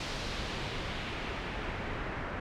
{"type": "noise with low-pass filter sweep", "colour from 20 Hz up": "pink", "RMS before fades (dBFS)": -37, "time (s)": [0, 2.4], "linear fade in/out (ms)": 5, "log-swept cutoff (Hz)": [4700, 1700], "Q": 1.3, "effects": []}